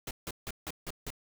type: noise bursts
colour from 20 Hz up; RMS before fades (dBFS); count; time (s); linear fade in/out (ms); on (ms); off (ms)
pink; -38; 6; 0.07-1.104; 2; 39; 160
effects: none